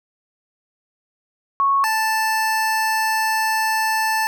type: tone pair in turn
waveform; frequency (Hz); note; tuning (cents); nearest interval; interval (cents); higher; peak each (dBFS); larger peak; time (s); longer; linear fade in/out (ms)
sine / 25% pulse; 1104 / 880; C#6 / A5; -7 / 0; major third; 393; first; -14; neither; 1.6-1.84 / 1.84-4.27; second; 0
effects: none